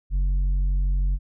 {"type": "tone with tanh clipping", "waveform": "sine", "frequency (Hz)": 46.34, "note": "F#1", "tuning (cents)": 3, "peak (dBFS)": -20, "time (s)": [0.1, 1.19], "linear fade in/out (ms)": 50, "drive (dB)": 5, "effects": []}